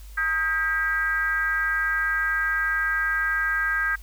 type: tone with frequency modulation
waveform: sine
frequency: 1603 Hz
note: G6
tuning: 38 cents sharp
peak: -21 dBFS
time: 0.17-3.96 s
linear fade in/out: 10 ms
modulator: 345 Hz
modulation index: 0.81
effects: added 50 Hz sine -39 dBFS peak until 4.02 s + white hiss -53 dBFS RMS until 4.02 s